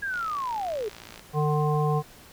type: linear sweep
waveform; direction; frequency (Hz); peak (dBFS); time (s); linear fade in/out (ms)
sine; down; 1654 to 392; -27; 0.02-0.89; 10
type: click train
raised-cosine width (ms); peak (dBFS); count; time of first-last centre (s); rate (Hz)
0.2; -25; 61; 0.14-1.194; 56.9
type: harmonic tone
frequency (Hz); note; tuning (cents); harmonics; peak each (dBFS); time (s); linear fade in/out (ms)
150.4; D3; +42; 1 / 3 / 5 / 7; -23 / -28 / -30 / -31; 1.33-2.03; 50
effects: pink hiss -50 dBFS RMS until 2.32 s